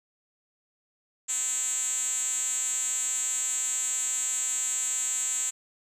5% pulse tone with band-pass filter, 255.1 Hz, C4, 44 cents flat, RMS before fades -29 dBFS, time 1.28-5.51 s, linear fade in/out 20 ms, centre 7500 Hz, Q 8.6, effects none

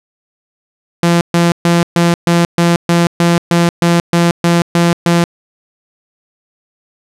sawtooth tone bursts, 171.1 Hz, F3, 35 cents flat, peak -4 dBFS, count 14, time 1.03-5.24 s, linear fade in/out 2 ms, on 180 ms, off 130 ms, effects low-pass 10000 Hz 12 dB/octave

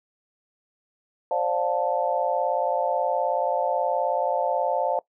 sine chord, D minor seventh, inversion third, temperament just, 528.6 / 587.3 / 704.8 / 881 Hz, C5 / D5 / F5 / A5, +18 / 0 / +16 / +2 cents, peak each -27 dBFS, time 1.31-4.99 s, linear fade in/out 2 ms, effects noise-tail reverb RT60 0.1 s tail -20 dB re dry

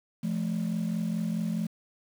sine tone pair together, 171.99 / 216.7 Hz, F3 / A3, -26 / -26 cents, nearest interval major third, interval 400 cents, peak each -28 dBFS, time 0.23-1.67 s, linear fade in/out 10 ms, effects tanh soft clip ceiling -24 dBFS + 8-bit

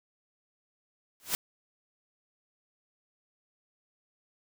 white noise with exponential growth, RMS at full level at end -25 dBFS, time 1.2-1.35 s, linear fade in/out 0 ms, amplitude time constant 31 ms, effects none

